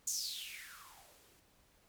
violet noise with band-pass filter sweep, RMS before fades -45 dBFS, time 0.07-1.4 s, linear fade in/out 5 ms, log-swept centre 7000 to 290 Hz, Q 7.4, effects pink hiss -69 dBFS RMS until 1.88 s

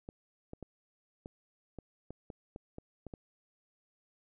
clicks, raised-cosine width 2 ms, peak -30 dBFS, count 11, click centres 0.089 / 0.534 / 0.627 / 1.259 / 1.787 / 2.106 / 2.302 / 2.561 / 2.784 / 3.067 / 3.138 s, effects none

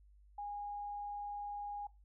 sine tone, 820 Hz, G#5, 22 cents flat, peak -40 dBFS, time 0.38-1.87 s, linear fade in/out 5 ms, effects noise-tail reverb RT60 0.2 s tail -18 dB re dry + added 50 Hz sine -60 dBFS peak until 2.04 s

